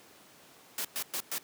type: noise bursts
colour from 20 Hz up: white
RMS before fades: -34 dBFS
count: 4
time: 0.78-1.382 s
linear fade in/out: 2 ms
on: 68 ms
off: 110 ms
effects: pink hiss -56 dBFS RMS until 1.43 s + high-pass 200 Hz 12 dB/octave